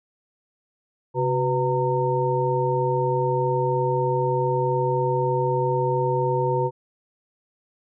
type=tone cluster; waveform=sine; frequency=133 / 373.8 / 497 / 916 Hz; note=C3 / F#4 / B4 / A#5; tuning=+29 / +18 / +11 / -31 cents; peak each=-25 dBFS; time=1.14-6.71 s; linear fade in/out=50 ms; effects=none